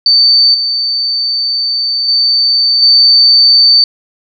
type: tone with level steps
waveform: sine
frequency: 4562 Hz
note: C#8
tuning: 49 cents sharp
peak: -4 / -11 / -7 / -3 dBFS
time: 0.06-3.84 s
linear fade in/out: 2 ms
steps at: 0.54 / 2.08 / 2.82 s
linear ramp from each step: 5 ms
effects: none